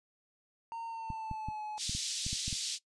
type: tone with pitch glide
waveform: triangle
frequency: 917 to 850.7 Hz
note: A#5 to G#5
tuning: -29 to +41 cents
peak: -36 dBFS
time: 0.72-1.78 s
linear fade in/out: 0 ms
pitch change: -130 cents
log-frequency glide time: 0.86-1.62 s
type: clicks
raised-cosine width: 5 ms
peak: -27 dBFS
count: 9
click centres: 1.103 / 1.313 / 1.486 / 1.895 / 1.95 / 2.265 / 2.33 / 2.48 / 2.528 s
type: band-pass noise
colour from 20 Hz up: pink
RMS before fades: -37 dBFS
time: 1.77-2.79 s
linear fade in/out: 50 ms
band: 3500 to 8000 Hz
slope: 24 dB/octave
effects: noise-tail reverb RT60 0.1 s tail -19 dB re dry + resampled to 24000 Hz